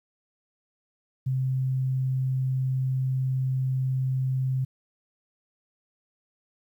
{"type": "tone", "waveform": "sine", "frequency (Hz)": 130.81, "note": "C3", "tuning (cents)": 0, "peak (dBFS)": -23, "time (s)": [1.26, 4.65], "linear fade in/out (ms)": 10, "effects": ["10-bit"]}